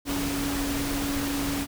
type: tone in noise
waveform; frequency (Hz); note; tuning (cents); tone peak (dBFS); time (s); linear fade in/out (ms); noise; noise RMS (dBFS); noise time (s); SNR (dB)
sine; 281.2; C#4; +25; -28; 0.05-1.67; 50; pink; -31; 0.05-1.67; 0
effects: none